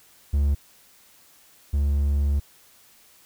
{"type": "tone pair in turn", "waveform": "triangle", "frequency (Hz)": [71.2, 71.2], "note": ["C#2", "C#2"], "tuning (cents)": [47, 47], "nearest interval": "unison", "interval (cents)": 0, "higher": "neither", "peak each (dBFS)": [-16, -17], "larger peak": "first", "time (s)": [[0.33, 0.55], [1.73, 2.4]], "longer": "second", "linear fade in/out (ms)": 10, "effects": ["white hiss -55 dBFS RMS until 3.25 s"]}